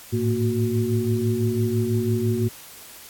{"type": "tone cluster", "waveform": "sine", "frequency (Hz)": [107.4, 113.4, 230.8, 367.2], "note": ["A2", "A#2", "A#3", "F#4"], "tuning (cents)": [-41, -47, -17, -13], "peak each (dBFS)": -25, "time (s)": [0.12, 2.49], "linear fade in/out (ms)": 20, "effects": ["white hiss -43 dBFS RMS until 3.09 s", "AAC 64 kbps"]}